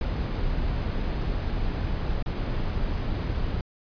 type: noise with dropouts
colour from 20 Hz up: brown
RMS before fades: -27 dBFS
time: 0.01-3.61 s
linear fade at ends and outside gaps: 2 ms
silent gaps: 2.226-2.26 s
effects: resampled to 11025 Hz